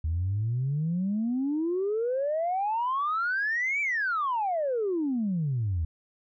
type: exponential two-way sweep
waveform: sine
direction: up then down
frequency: 76.7 to 2349 to 76.7 Hz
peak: -24 dBFS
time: 0.04-5.85 s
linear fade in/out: 5 ms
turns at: 3.81 s
effects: tanh soft clip ceiling -21 dBFS